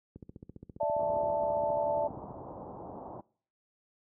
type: click train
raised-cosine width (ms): 3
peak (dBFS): -32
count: 33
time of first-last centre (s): 0.16-2.308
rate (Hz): 14.9
type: chord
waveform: sine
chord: D suspended second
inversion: none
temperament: equal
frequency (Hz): 587.3 / 659.3 / 880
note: D5 / E5 / A5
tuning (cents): 0 / 0 / 0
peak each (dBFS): -30 / -31 / -33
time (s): 0.8-2.08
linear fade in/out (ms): 10
type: low-pass noise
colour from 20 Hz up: white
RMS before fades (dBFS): -44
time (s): 0.99-3.21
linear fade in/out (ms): 5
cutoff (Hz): 960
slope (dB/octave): 48
effects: noise-tail reverb RT60 0.5 s tail -23 dB re dry + high-pass 60 Hz 12 dB/octave